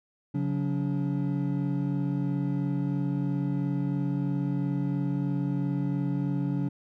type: tone cluster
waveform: triangle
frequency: 138.6 / 181.6 / 285.5 Hz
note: C#3 / F#3 / D4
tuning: 0 / -32 / -49 cents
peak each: -27 / -29 / -29 dBFS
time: 0.34-6.69 s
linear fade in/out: 10 ms
effects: none